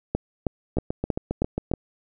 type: two click trains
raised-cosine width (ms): 2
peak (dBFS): -12 / -9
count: 8 / 6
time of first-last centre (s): 0.77-1.715 / 0.15-1.737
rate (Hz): 7.41 / 3.15
effects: none